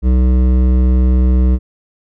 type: tone with hard clipping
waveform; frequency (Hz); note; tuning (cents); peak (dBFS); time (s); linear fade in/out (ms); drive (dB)
sine; 63; B1; +35; -10; 0.02-1.59; 50; 12
effects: none